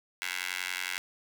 15% pulse tone with high-pass filter, 91 Hz, F#2, 28 cents flat, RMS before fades -35 dBFS, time 0.22-0.98 s, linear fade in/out 0 ms, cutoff 2000 Hz, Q 2, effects none

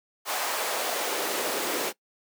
pink noise with high-pass filter sweep, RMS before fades -29 dBFS, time 0.25-1.93 s, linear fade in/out 50 ms, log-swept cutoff 750 to 320 Hz, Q 1.5, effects noise-tail reverb RT60 0.1 s tail -21 dB re dry + high-pass 200 Hz 12 dB/octave

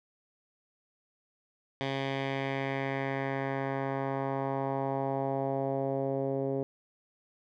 10% pulse tone with low-pass filter sweep, 136 Hz, C#3, 33 cents flat, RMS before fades -32 dBFS, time 1.81-6.63 s, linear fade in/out 0 ms, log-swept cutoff 3300 to 460 Hz, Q 1.9, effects none

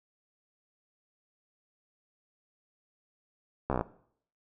slowing click train, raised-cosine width 1 ms, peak -15 dBFS, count 8, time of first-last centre 3.7-3.811 s, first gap 14 ms, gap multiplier 1.04, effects noise-tail reverb RT60 0.6 s tail -18 dB re dry

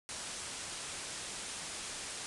white low-pass noise, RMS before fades -43 dBFS, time 0.09-2.26 s, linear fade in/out 0 ms, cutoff 10000 Hz, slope 96 dB/octave, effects none

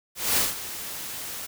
white noise with ADSR envelope, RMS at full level -21 dBFS, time 0.15-1.47 s, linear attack 220 ms, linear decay 170 ms, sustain -14 dB, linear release 18 ms, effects none

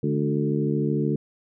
harmonic tone with a mistuned harmonic, 73.42 Hz, D2, in tune, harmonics 2 / 3 / 4 / 5 / 6, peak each -25 / -27 / -28 / -29 / -30 dBFS, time 0.03-1.16 s, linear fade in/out 5 ms, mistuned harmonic 3, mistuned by -46 cents, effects none

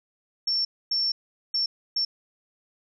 sine tone bursts at uneven times, 5430 Hz, F8, 50 cents flat, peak -22 dBFS, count 4, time 0.47-0.65 / 0.91-1.12 / 1.54-1.66 / 1.96-2.05 s, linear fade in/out 5 ms, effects none

